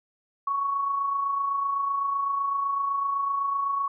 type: tone with amplitude modulation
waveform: sine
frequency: 1113 Hz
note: C#6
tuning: 7 cents sharp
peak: -22 dBFS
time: 0.47-3.88 s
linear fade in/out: 5 ms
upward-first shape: sine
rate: 27.9 Hz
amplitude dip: 40%
effects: none